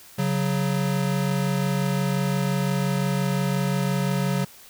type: tone pair together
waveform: square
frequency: 139 / 184.74 Hz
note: C#3 / F#3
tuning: +5 / -2 cents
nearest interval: perfect fourth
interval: 493 cents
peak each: -25 dBFS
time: 0.18-4.45 s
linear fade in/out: 10 ms
effects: white hiss -48 dBFS RMS until 4.69 s